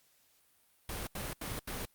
pink noise bursts, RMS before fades -39 dBFS, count 4, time 0.89-1.853 s, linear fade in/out 2 ms, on 180 ms, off 81 ms, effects white hiss -69 dBFS RMS until 1.94 s + Opus 48 kbps

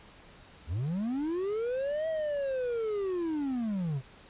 triangle linear two-way sweep, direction up then down, 68 to 649 to 124.4 Hz, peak -27 dBFS, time 0.67-4.02 s, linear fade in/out 50 ms, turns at 2.08 s, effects pink hiss -54 dBFS RMS until 4.29 s + resampled to 8000 Hz

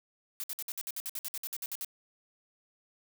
blue noise bursts, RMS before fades -37 dBFS, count 16, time 0.4-1.847 s, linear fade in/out 0 ms, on 37 ms, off 57 ms, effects none

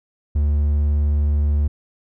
triangle tone, 73.42 Hz, D2, in tune, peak -13 dBFS, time 0.35-1.68 s, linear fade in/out 10 ms, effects none

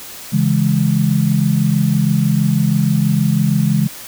sine chord, C# minor, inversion none, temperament equal, 138.59 / 164.81 / 207.7 Hz, C#3 / E3 / G#3, 0 / 0 / 0 cents, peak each -16 dBFS, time 0.32-3.88 s, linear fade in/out 20 ms, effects white hiss -33 dBFS RMS until 4.07 s

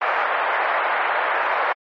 pink band-pass noise, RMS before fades -21 dBFS, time 0.01-1.73 s, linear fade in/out 10 ms, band 630 to 2000 Hz, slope 24 dB/octave, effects MP3 32 kbps

